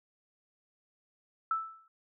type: tone with exponential decay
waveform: sine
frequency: 1318.5 Hz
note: E6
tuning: in tune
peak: -25 dBFS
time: 1.51-1.88 s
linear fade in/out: 2 ms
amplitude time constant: 80 ms
effects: none